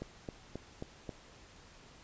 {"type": "click train", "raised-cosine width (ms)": 2, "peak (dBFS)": -26, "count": 5, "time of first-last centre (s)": [0.02, 1.092], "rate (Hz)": 3.73, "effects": ["pink hiss -57 dBFS RMS until 2.03 s", "resampled to 16000 Hz"]}